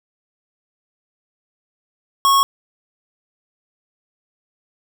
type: tone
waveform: square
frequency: 1100 Hz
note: C#6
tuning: 14 cents flat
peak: -12 dBFS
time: 2.25-2.43 s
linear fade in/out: 0 ms
effects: none